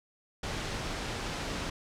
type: noise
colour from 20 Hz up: pink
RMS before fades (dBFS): -35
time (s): 0.43-1.7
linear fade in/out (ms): 5
effects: low-pass 6000 Hz 12 dB/octave